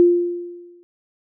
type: tone with exponential decay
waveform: sine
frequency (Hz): 349.2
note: F4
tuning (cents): 0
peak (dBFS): -7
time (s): 0-0.83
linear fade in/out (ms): 0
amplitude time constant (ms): 180
effects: none